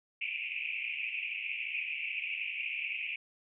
pink band-pass noise, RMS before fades -37 dBFS, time 0.21-3.16 s, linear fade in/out 5 ms, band 2300 to 2700 Hz, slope 96 dB/octave, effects none

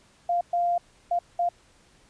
sine tone bursts at uneven times, 697 Hz, F5, 4 cents flat, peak -21 dBFS, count 4, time 0.29-0.41 / 0.53-0.78 / 1.11-1.19 / 1.39-1.49 s, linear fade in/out 5 ms, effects pink hiss -59 dBFS RMS until 2.09 s + resampled to 22050 Hz

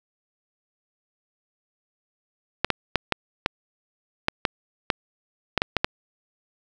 clicks, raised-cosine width 0.3 ms, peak -3 dBFS, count 12, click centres 2.646 / 2.703 / 2.957 / 3.123 / 3.461 / 4.284 / 4.452 / 4.902 / 5.577 / 5.619 / 5.767 / 5.845 s, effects 7-bit

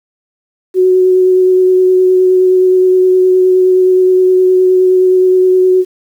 sine tone with vibrato, 370 Hz, F#4, in tune, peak -5 dBFS, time 0.74-5.85 s, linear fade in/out 50 ms, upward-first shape sine, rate 9.6 Hz, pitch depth 12 cents each way, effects 7-bit

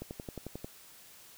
click train, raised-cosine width 2 ms, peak -26 dBFS, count 8, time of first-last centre 0.02-0.645 s, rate 11.2 Hz, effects white hiss -55 dBFS RMS until 1.37 s

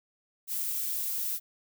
violet noise, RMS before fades -32 dBFS, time 0.47-1.4 s, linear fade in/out 50 ms, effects none

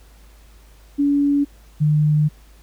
sine tone pair in turn, 284.9 / 150.92 Hz, C#4 / D3, +48 / +48 cents, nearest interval major seventh, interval 1100 cents, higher first, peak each -14 / -13 dBFS, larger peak second, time 0.98-1.45 / 1.8-2.29 s, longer second, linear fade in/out 20 ms, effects added 52 Hz sine -45 dBFS peak until 2.62 s + pink hiss -54 dBFS RMS until 2.62 s

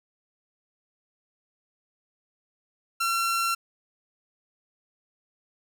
sawtooth tone, 1360 Hz, F6, 46 cents flat, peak -20 dBFS, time 3-3.55 s, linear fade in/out 10 ms, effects none

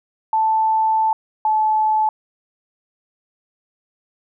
sine tone pair in turn, 880 / 865.4 Hz, A5 / A5, 0 / -29 cents, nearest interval unison, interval 29 cents, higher first, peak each -14 dBFS, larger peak neither, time 0.33-1.13 / 1.45-2.09 s, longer first, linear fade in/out 2 ms, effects none

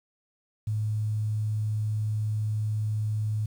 sine tone with quantisation, 107.2 Hz, A2, 45 cents flat, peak -25 dBFS, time 0.67-3.46 s, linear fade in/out 5 ms, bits 9, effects none

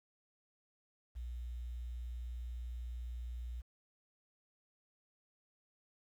sine tone with quantisation, 60.1 Hz, B1, 46 cents flat, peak -40 dBFS, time 1.15-3.62 s, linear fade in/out 20 ms, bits 11, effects none

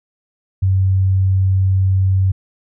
sine tone, 95.1 Hz, F#2, 48 cents sharp, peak -11 dBFS, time 0.62-2.32 s, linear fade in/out 10 ms, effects none

